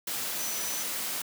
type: tone in noise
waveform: sine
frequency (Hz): 5980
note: F#8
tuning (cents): +17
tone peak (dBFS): -36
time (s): 0.39-0.83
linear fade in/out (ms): 5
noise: white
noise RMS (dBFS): -33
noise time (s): 0.07-1.22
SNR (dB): -6
effects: high-pass 150 Hz 12 dB/octave